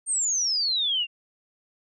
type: exponential sweep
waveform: sine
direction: down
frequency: 8870 to 2729 Hz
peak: -22 dBFS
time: 0.06-1.07 s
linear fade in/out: 50 ms
effects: none

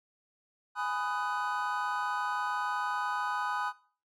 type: chord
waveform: triangle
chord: G# minor seventh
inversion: none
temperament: just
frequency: 830.6 / 996.7 / 1245.9 / 1495.1 Hz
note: G#5 / B5 / D#6 / F#6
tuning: 0 / +16 / +2 / +18 cents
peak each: -34 dBFS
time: 0.75-3.73 s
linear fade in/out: 50 ms
effects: noise-tail reverb RT60 0.4 s tail -19 dB re dry

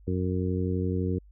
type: harmonic tone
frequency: 91.8 Hz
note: F#2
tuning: 13 cents flat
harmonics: 1 / 2 / 3 / 4 / 5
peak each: -28 / -31 / -33 / -34 / -35 dBFS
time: 0.07-1.19 s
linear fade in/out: 10 ms
effects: added 50 Hz sine -50 dBFS peak until 1.31 s

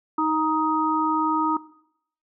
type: harmonic tone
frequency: 312.9 Hz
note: D#4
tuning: 10 cents sharp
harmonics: 1 / 3 / 4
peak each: -24 / -24 / -24 dBFS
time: 0.18-1.57 s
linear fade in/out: 5 ms
effects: noise-tail reverb RT60 0.7 s tail -18 dB re dry

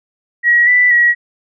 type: tone with pitch steps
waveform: sine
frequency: 1908 / 1980 / 1914 Hz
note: A#6 / B6 / A#6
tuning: +40 / +4 / +45 cents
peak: -7 dBFS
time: 0.43-1.15 s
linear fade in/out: 50 ms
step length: 240 ms
effects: none

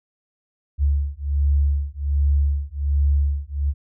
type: beating tone pair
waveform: sine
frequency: 70.6 / 71.9 Hz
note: C#2 / D2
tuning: +32 / -36 cents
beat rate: 1.3 Hz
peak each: -20 dBFS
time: 0.78-3.74 s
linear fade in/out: 50 ms
effects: none

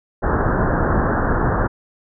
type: low-pass noise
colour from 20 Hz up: pink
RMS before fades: -18 dBFS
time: 0.22-1.68 s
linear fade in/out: 20 ms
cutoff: 1700 Hz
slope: 96 dB/octave
effects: none

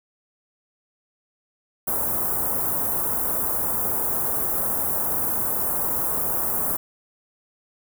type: band-stop noise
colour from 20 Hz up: white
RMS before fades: -24 dBFS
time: 1.87-6.77 s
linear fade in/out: 10 ms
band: 1200 to 11000 Hz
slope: 24 dB/octave
effects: none

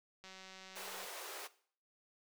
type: click train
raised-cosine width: 0.2 ms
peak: -36 dBFS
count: 154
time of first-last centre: 0.24-1.05 s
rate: 189 Hz
type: high-pass noise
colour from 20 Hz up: pink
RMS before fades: -47 dBFS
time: 0.75-1.48 s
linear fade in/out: 20 ms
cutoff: 380 Hz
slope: 48 dB/octave
effects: noise-tail reverb RT60 0.5 s tail -17 dB re dry

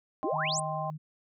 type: chord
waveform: sine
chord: C minor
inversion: first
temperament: just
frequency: 627.9 / 784.9 / 1046.5 Hz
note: Eb5 / G5 / C6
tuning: +16 / +2 / 0 cents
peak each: -36 / -35 / -36 dBFS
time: 0.23-0.9 s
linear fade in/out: 0 ms
type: exponential sweep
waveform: sine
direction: up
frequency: 277.2 to 9060 Hz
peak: -29 dBFS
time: 0.24-0.6 s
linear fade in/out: 2 ms
type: tone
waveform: sine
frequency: 154.5 Hz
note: D#3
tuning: 12 cents flat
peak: -36 dBFS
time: 0.32-0.98 s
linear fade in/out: 20 ms
effects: none

